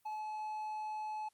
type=tone; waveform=triangle; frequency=858 Hz; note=A5; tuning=44 cents flat; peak=-36 dBFS; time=0.05-1.29 s; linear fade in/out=10 ms; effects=white hiss -75 dBFS RMS until 1.33 s + Opus 32 kbps